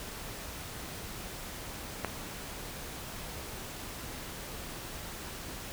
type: click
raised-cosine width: 0.5 ms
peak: -15 dBFS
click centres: 2.047 s
effects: pink hiss -42 dBFS RMS until 5.72 s